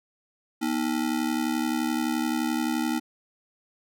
square ring-modulated tone, 277.2 Hz, C#4, in tune, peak -22 dBFS, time 0.61-3 s, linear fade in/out 20 ms, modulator 35.8 Hz, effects none

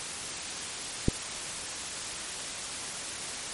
click, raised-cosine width 3 ms, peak -9 dBFS, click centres 1.084 s, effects white hiss -36 dBFS RMS until 3.53 s + MP3 48 kbps

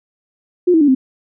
sine tone with pitch steps, 357.3 / 322 / 290.2 / 261.6 Hz, F4 / E4 / D4 / C4, +40 / -41 / -21 / 0 cents, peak -8 dBFS, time 0.67-0.95 s, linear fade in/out 10 ms, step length 70 ms, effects none

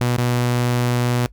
sawtooth tone with dropouts, 122.1 Hz, B2, 19 cents flat, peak -13 dBFS, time 0.01-1.26 s, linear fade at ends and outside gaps 0 ms, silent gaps 0.165-0.181 s, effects noise-tail reverb RT60 0.1 s tail -21 dB re dry + added 50 Hz sine -42 dBFS peak until 1.32 s

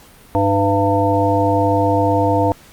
harmonic tone with a mistuned harmonic, 100 Hz, G2, 35 cents sharp, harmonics 1 / 3 / 5 / 7 / 9, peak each -19 / -19 / -19 / -19 / -19 dBFS, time 0.35-2.52 s, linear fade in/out 0 ms, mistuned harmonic 7, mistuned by -42 cents, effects pink hiss -45 dBFS RMS until 2.72 s + Opus 48 kbps

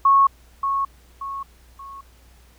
sine tone with echo, 1100 Hz, C#6, 14 cents flat, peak -11 dBFS, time 0.05-0.27 s, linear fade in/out 5 ms, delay 580 ms, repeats 3, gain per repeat -8 dB, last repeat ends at 2.01 s, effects added 60 Hz sine -50 dBFS peak until 2.58 s + pink hiss -56 dBFS RMS until 2.58 s

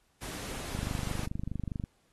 pink noise, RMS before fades -41 dBFS, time 0.21-1.27 s, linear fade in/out 20 ms
click train, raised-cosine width 5 ms, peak -22 dBFS, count 28, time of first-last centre 0.75-1.839 s, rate 24.8 Hz
effects pink hiss -71 dBFS RMS until 2.12 s + AAC 32 kbps

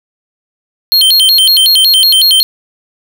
square tone with vibrato, 3644 Hz, A#7, 40 cents flat, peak -5 dBFS, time 0.92-2.43 s, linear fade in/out 0 ms, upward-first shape square, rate 5.4 Hz, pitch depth 270 cents each way, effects 7-bit

